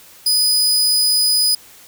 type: tone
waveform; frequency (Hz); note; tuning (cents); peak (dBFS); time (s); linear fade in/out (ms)
sawtooth; 4978; D#8; 0; -10; 0.26-1.55; 5
effects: white hiss -44 dBFS RMS until 1.87 s